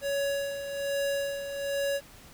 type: tone with tremolo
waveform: square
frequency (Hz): 560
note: C#5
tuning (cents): +18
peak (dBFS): -27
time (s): 0.01-2.01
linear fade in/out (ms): 50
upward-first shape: sine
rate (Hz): 1.2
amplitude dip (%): 60
effects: pink hiss -52 dBFS RMS until 2.33 s